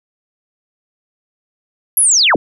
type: linear sweep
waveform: sine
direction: down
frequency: 11560 to 138.6 Hz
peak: -8 dBFS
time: 1.97-2.36 s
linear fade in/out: 2 ms
effects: none